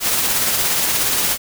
white noise with tremolo, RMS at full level -17 dBFS, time 0-1.38 s, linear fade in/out 50 ms, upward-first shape sine, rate 17 Hz, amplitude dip 25%, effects none

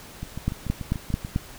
two click trains, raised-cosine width 5 ms, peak -10 / -19 dBFS, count 5 / 8, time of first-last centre 0.48-1.361 / 0.23-1.249 s, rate 4.54 / 6.87 Hz, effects pink hiss -44 dBFS RMS until 1.58 s

